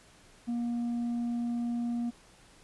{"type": "tone with tanh clipping", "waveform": "sine", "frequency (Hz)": 237.5, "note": "A#3", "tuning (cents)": 33, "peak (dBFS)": -30, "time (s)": [0.47, 2.11], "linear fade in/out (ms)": 20, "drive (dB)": 3, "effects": ["pink hiss -58 dBFS RMS until 2.63 s", "resampled to 24000 Hz"]}